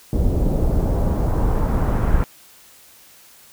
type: noise with low-pass filter sweep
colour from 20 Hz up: brown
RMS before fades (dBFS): -18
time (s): 0.13-2.24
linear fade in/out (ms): 0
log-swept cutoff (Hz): 470 to 1500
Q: 1.3
effects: white hiss -48 dBFS RMS until 3.52 s